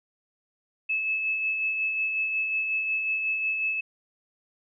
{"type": "tone with tremolo", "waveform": "sine", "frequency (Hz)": 2603, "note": "E7", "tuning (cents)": -22, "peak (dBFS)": -23, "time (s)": [0.89, 3.81], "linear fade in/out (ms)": 10, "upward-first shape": "sine", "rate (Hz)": 5.5, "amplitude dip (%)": 35, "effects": []}